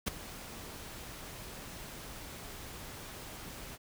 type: noise with ADSR envelope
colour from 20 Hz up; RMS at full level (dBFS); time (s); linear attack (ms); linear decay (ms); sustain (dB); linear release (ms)
pink; -30; 0.06-3.78; 18; 11; -16; 37
effects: none